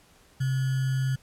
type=tone with sample-and-hold; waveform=sine; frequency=132 Hz; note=C3; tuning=16 cents sharp; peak=-23 dBFS; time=0.4-1.16 s; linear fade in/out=10 ms; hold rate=1575 Hz; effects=pink hiss -58 dBFS RMS until 1.22 s + low-pass 12000 Hz 12 dB/octave